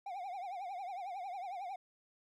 triangle tone with vibrato, 752 Hz, F#5, 28 cents sharp, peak -38 dBFS, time 0.06-1.76 s, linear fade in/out 5 ms, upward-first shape triangle, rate 11 Hz, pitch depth 160 cents each way, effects none

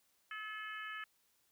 harmonic tone, 430.4 Hz, A4, 38 cents flat, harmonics 3 / 4 / 5 / 6 / 7, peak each -47 / -45 / -52 / -53 / -53 dBFS, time 0.31-1.04 s, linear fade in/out 2 ms, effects white hiss -75 dBFS RMS until 1.51 s

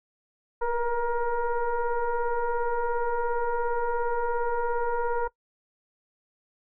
sine tone with frequency modulation, 477.6 Hz, A#4, 42 cents sharp, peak -23 dBFS, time 0.61-5.28 s, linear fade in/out 10 ms, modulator 469 Hz, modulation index 1.4, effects noise-tail reverb RT60 0.1 s tail -21 dB re dry

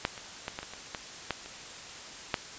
clicks, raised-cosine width 0.3 ms, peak -10 / -25 / -17 / -19 / -23 / -26 / -18 / -13 / -29 / -10 dBFS, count 10, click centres 0.051 / 0.178 / 0.481 / 0.589 / 0.63 / 0.736 / 0.948 / 1.307 / 1.46 / 2.342 s, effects white hiss -44 dBFS RMS until 2.58 s + resampled to 16000 Hz

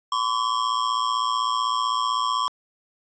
square ring-modulated tone, 1079 Hz, C#6, 47 cents flat, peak -19 dBFS, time 0.12-2.48 s, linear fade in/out 0 ms, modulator 57.9 Hz, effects resampled to 16000 Hz + 10-bit

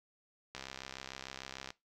click train, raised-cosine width 0.2 ms, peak -25 dBFS, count 78, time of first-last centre 0.55-1.704 s, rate 66.7 Hz, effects noise-tail reverb RT60 0.2 s tail -20 dB re dry

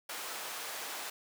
pink high-pass noise, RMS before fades -41 dBFS, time 0.09-1.1 s, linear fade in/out 5 ms, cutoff 660 Hz, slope 12 dB/octave, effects none

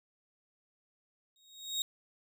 30% pulse tone with exponential growth, 3759 Hz, A#7, 14 cents sharp, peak -26 dBFS, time 1.36-1.82 s, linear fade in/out 1 ms, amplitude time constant 100 ms, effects none

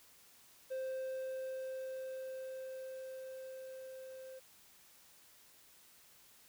triangle tone with level ramp, 523.3 Hz, C5, in tune, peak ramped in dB -35 to -46 dBFS, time 0.7-4.4 s, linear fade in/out 20 ms, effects white hiss -63 dBFS RMS until 6.48 s

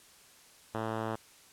5% pulse tone with low-pass filter, 111.2 Hz, A2, 19 cents sharp, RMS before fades -35 dBFS, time 0.74-1.16 s, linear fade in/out 10 ms, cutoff 1900 Hz, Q 0.54, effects white hiss -58 dBFS RMS until 1.52 s + low-pass 11000 Hz 12 dB/octave

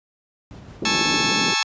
brown noise with tremolo, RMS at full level -35 dBFS, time 0.51-1.29 s, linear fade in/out 0 ms, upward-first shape square, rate 5.8 Hz, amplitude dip 25%
white band-pass noise, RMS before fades -27 dBFS, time 0.82-1.54 s, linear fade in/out 2 ms, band 150 to 400 Hz, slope 24 dB/octave
10% pulse chord, A major seventh, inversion third, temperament just, 825 / 880 / 1100 / 1320 Hz, G#5 / A5 / C#6 / E6, -12 / 0 / -14 / +2 cents, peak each -20 / -15 / -18 / -17 dBFS, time 0.85-1.63 s, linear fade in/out 2 ms
brown noise with exponential decay, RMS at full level -30 dBFS, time 1.39-1.47 s, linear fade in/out 5 ms, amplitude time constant 16 ms
effects high-pass 80 Hz 12 dB/octave + resampled to 16000 Hz

